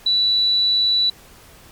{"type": "tone", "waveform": "sine", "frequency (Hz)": 3951, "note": "B7", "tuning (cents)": 0, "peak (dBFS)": -14, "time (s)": [0.06, 1.1], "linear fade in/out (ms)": 5, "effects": ["pink hiss -46 dBFS RMS until 1.71 s", "MP3 96 kbps"]}